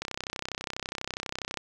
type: click train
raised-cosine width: 0.2 ms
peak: -15 dBFS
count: 51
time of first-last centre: 0.02-1.573 s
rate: 32.2 Hz
effects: none